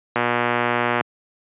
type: click train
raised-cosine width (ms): 0.5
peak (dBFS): -4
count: 103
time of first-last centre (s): 0.16-1.01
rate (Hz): 120
effects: high-pass 150 Hz 12 dB/octave + resampled to 8000 Hz